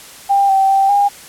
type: tone with pitch steps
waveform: sine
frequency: 795 / 775 / 781 / 809 Hz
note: G5 / G5 / G5 / G#5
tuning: +24 / -20 / -7 / -46 cents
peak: -9 dBFS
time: 0.29-1.09 s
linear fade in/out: 20 ms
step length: 200 ms
effects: white hiss -37 dBFS RMS until 1.28 s + low-pass 12000 Hz 12 dB/octave